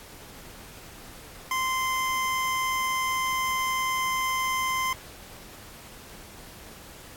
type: tone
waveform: 25% pulse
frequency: 1040 Hz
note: C6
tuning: 11 cents flat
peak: -21 dBFS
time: 1.51-4.93 s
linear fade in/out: 2 ms
effects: pink hiss -46 dBFS RMS until 7.16 s + AAC 64 kbps